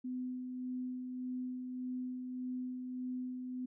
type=tone with tremolo; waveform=sine; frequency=252.7 Hz; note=B3; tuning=40 cents sharp; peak=-36 dBFS; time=0.04-3.66 s; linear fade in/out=10 ms; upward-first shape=sine; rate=1.7 Hz; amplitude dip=35%; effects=none